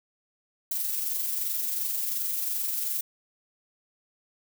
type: noise with amplitude modulation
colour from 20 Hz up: violet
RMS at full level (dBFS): -28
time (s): 0.71-3.01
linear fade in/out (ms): 5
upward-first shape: sine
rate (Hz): 22.8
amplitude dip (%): 35
effects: none